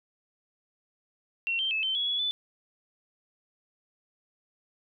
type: tone with pitch steps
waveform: sine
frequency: 2727 / 3138 / 2605 / 3094 / 3360 / 3380 / 3493 Hz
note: F7 / G7 / E7 / G7 / G#7 / G#7 / A7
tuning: -42 / +1 / -21 / -23 / +19 / +30 / -13 cents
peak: -26 dBFS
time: 1.47-2.31 s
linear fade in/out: 0 ms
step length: 120 ms
effects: none